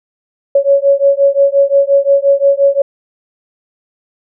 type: beating tone pair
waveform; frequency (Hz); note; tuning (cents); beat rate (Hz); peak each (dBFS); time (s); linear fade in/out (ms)
sine; 554.4 / 560.1; C#5 / C#5; 0 / +18; 5.7; -10 / -10; 0.55-2.82; 5
effects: none